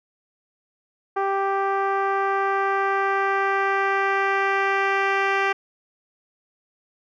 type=tone with low-pass filter sweep; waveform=10% pulse; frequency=392 Hz; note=G4; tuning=in tune; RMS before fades=-22 dBFS; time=1.16-5.53 s; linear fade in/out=10 ms; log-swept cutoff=1000 to 2600 Hz; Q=1.2; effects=none